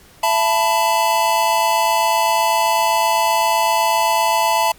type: chord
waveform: square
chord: E suspended fourth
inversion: none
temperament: equal with one note detuned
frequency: 670.8 / 880 / 987.8 Hz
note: E5 / A5 / B5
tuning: +30 / 0 / 0 cents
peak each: -21 / -17 / -20 dBFS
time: 0.23-4.72 s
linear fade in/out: 5 ms
effects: pink hiss -47 dBFS RMS until 4.78 s + MP3 96 kbps